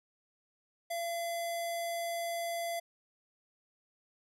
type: tone with low-pass filter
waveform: square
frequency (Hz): 680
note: F5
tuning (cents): -46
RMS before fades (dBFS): -36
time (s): 0.9-2.8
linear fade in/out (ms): 10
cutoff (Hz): 12000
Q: 2
effects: none